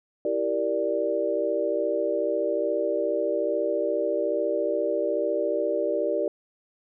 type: chord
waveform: sine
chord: E half-diminished seventh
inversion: none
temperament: equal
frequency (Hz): 329.6 / 392 / 466.2 / 587.3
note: E4 / G4 / Bb4 / D5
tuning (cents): 0 / 0 / 0 / 0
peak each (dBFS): -31 / -29 / -29 / -26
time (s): 0.25-6.28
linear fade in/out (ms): 2
effects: none